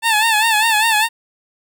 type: tone with vibrato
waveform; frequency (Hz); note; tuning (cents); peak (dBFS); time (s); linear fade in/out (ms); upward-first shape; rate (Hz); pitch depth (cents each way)
15% pulse; 880; A5; 0; -6; 0.02-1.09; 50; sine; 5; 82
effects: none